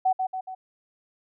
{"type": "tone with echo", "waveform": "sine", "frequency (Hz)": 751, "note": "F#5", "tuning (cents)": 26, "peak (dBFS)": -18, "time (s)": [0.05, 0.13], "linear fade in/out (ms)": 10, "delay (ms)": 140, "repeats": 3, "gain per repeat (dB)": -5, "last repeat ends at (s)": 0.55, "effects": []}